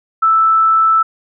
sine tone, 1318.5 Hz, E6, in tune, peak -8 dBFS, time 0.22-1.03 s, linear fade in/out 10 ms, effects none

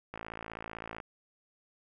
click train, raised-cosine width 0.5 ms, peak -25 dBFS, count 49, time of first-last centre 0.14-1.002 s, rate 55.7 Hz, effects none

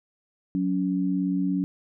sine tone pair together, 184 / 281.2 Hz, F#3 / C#4, -9 / +25 cents, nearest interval perfect fifth, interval 734 cents, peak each -25 / -25 dBFS, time 0.55-1.64 s, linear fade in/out 0 ms, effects none

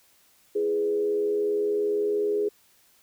sine tone with frequency modulation, 415.3 Hz, G#4, in tune, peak -22 dBFS, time 0.55-2.49 s, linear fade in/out 10 ms, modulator 82.7 Hz, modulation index 0.49, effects white hiss -61 dBFS RMS until 3.02 s

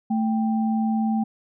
sine tone pair together, 220.6 / 786.1 Hz, A3 / G5, +5 / +5 cents, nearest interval octave + minor seventh, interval 2200 cents, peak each -20 / -29 dBFS, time 0.1-1.24 s, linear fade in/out 10 ms, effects none

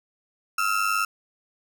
35% pulse ring-modulated tone, 1335 Hz, E6, 22 cents sharp, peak -17 dBFS, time 0.58-1.05 s, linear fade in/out 5 ms, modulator 49.8 Hz, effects none

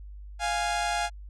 sawtooth tone pair together, 698.5 / 828.4 Hz, F5 / G#5, 0 / -5 cents, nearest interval minor third, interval 295 cents, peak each -25 dBFS, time 0.39-1.1 s, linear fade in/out 50 ms, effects added 50 Hz sine -40 dBFS peak until 1.29 s + resampled to 22050 Hz

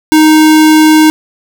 square tone, 311.1 Hz, D#4, in tune, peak -3 dBFS, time 0.12-1.1 s, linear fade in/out 0 ms, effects none

